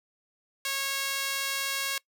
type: tone with high-pass filter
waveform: sawtooth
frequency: 548 Hz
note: C#5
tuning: 20 cents flat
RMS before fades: -31 dBFS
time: 0.65-1.98 s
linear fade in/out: 2 ms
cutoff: 2000 Hz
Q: 0.79
effects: noise-tail reverb RT60 0.1 s tail -22 dB re dry